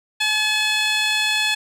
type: tone with band-pass filter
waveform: 15% pulse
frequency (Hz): 856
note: A5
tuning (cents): -48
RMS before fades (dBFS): -20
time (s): 0.2-1.55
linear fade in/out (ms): 10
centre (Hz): 3900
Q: 1
effects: none